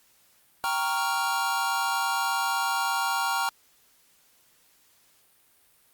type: chord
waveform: square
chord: G half-diminished seventh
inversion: none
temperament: equal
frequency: 784 / 932.3 / 1108.7 / 1396.9 Hz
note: G5 / Bb5 / Db6 / F6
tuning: 0 / 0 / 0 / 0 cents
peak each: -32 / -30 / -33 / -30 dBFS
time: 0.64-3.49 s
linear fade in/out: 0 ms
effects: white hiss -62 dBFS RMS until 5.93 s + Opus 48 kbps